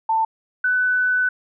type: tone pair in turn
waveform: sine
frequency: 891 / 1498.5 Hz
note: A5 / F#6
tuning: +22 / +22 cents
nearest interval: major sixth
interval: 900 cents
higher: second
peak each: -16 dBFS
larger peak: neither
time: 0.09-0.25 / 0.64-1.29 s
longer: second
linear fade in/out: 5 ms
effects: none